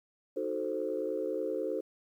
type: chord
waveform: sine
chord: D# diminished seventh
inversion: none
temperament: equal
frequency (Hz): 311.1 / 370 / 440 / 523.3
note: D#4 / F#4 / A4 / C5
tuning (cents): 0 / 0 / 0 / 0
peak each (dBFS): -38 / -37 / -35 / -35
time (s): 0.36-1.81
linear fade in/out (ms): 10
effects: tanh soft clip ceiling -21 dBFS + 11-bit